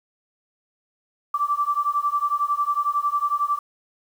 sine beating tone pair, 1161 / 1172 Hz, D6 / D6, -20 / -4 cents, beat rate 11 Hz, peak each -23 dBFS, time 1.34-3.59 s, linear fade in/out 5 ms, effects 8-bit

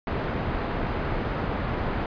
pink low-pass noise, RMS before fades -28 dBFS, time 0.07-2.06 s, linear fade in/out 2 ms, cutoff 1600 Hz, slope 12 dB/octave, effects resampled to 11025 Hz

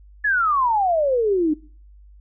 sine exponential sweep, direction down, 1746 to 293.7 Hz, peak -16 dBFS, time 0.24-1.54 s, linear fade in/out 10 ms, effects noise-tail reverb RT60 0.4 s tail -20 dB re dry + added 50 Hz sine -44 dBFS peak until 2.2 s

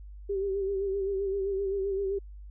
sine tone with vibrato, 392 Hz, G4, in tune, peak -27 dBFS, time 0.29-2.19 s, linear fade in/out 10 ms, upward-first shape sine, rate 7.7 Hz, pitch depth 48 cents each way, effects added 50 Hz sine -42 dBFS peak until 2.5 s

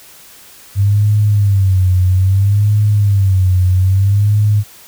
sine tone with vibrato, 98 Hz, G2, in tune, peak -8 dBFS, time 0.75-4.64 s, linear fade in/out 50 ms, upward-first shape sine, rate 0.61 Hz, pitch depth 120 cents each way, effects white hiss -40 dBFS RMS until 4.87 s

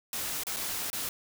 white noise with dropouts, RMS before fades -34 dBFS, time 0.13-1.09 s, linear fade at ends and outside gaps 1 ms, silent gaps 0.435-0.468 / 0.563-0.568 / 0.901-0.93 s, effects none

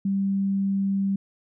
sine tone, 196 Hz, G3, in tune, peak -21 dBFS, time 0.05-1.16 s, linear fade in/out 5 ms, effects none

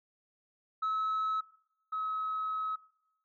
sine tone pair in turn, 1293 / 1281.8 Hz, E6 / E6, -34 / -49 cents, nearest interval unison, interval 15 cents, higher first, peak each -27 / -31 dBFS, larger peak first, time 0.82-1.41 / 1.92-2.76 s, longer second, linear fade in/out 10 ms, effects noise-tail reverb RT60 0.8 s tail -20 dB re dry + tanh soft clip ceiling -27 dBFS

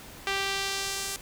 sawtooth tone with band-pass filter sweep, 392 Hz, G4, in tune, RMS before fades -31 dBFS, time 0.27-1.16 s, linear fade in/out 0 ms, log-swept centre 2600 to 8600 Hz, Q 0.89, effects pink hiss -46 dBFS RMS until 1.21 s

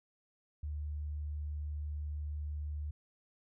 sine tone, 74.5 Hz, D2, 25 cents sharp, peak -36 dBFS, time 0.63-2.91 s, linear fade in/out 5 ms, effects none

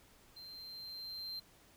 triangle tone with level ramp, 4144 Hz, C8, 17 cents flat, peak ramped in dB -48 to -39 dBFS, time 0.36-1.4 s, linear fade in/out 10 ms, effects pink hiss -64 dBFS RMS until 1.76 s

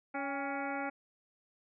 harmonic tone with a mistuned harmonic, 280 Hz, C#4, 18 cents sharp, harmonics 1 / 2 / 3 / 4 / 5 / 6 / 7 / 8 / 9, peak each -40 / -42 / -39 / -49 / -42 / -49 / -48 / -45 / -55 dBFS, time 0.14-0.9 s, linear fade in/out 10 ms, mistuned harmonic 3, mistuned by -53 cents, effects none

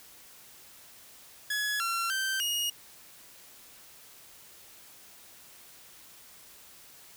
sawtooth tone with pitch steps, 1689 / 1363 / 1557 / 2872 Hz, G#6 / F6 / G6 / F7, +29 / -43 / -12 / +48 cents, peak -25 dBFS, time 1.5-2.7 s, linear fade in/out 5 ms, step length 300 ms, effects white hiss -53 dBFS RMS until 7.16 s

